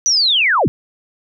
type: linear sweep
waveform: sine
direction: down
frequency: 6030 to 68.8 Hz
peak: -11 dBFS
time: 0.06-0.68 s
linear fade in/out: 0 ms
effects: none